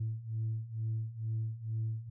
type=beating tone pair; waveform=sine; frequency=110 / 112.2 Hz; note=A2 / A2; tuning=0 / +34 cents; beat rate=2.2 Hz; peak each=-37 / -34 dBFS; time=0-2.1 s; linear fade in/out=10 ms; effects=tanh soft clip ceiling -28 dBFS